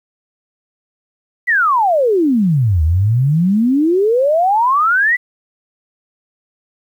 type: exponential two-way sweep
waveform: sine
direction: down then up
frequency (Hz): 2021 to 75.6 to 2021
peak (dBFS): -10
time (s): 1.47-5.17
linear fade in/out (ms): 20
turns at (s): 2.83
effects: 8-bit